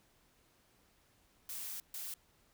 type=noise bursts at uneven times; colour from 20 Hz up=blue; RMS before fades=-43 dBFS; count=2; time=1.49-1.8 / 1.94-2.14 s; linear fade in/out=2 ms; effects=pink hiss -70 dBFS RMS until 2.53 s